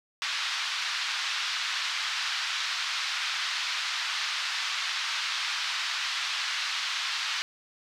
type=band-pass noise; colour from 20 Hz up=white; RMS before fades=-31 dBFS; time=0.22-7.42 s; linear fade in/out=0 ms; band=1100 to 4700 Hz; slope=24 dB/octave; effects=none